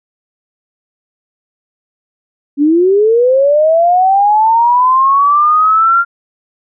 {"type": "linear sweep", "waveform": "sine", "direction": "up", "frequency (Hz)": [277.2, 1396.9], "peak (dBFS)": -6, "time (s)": [2.57, 6.05], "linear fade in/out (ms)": 50, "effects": []}